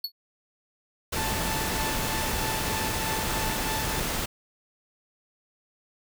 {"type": "tone with exponential decay", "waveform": "square", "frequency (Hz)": 4400, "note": "C#8", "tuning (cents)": -14, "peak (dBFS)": -25, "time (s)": [0.04, 0.12], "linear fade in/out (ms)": 5, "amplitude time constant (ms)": 16}
{"type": "noise", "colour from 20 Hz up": "pink", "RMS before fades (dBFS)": -29, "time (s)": [1.12, 4.26], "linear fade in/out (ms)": 10}
{"type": "tone with tremolo", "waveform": "sawtooth", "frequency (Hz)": 880, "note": "A5", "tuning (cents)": 0, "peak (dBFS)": -27, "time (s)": [1.16, 4], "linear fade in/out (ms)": 2, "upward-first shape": "sine", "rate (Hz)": 3.2, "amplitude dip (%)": 50}
{"effects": []}